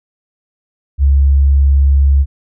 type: tone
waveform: sine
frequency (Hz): 69.3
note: C#2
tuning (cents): 0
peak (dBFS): -6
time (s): 0.98-2.26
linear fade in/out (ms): 50
effects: none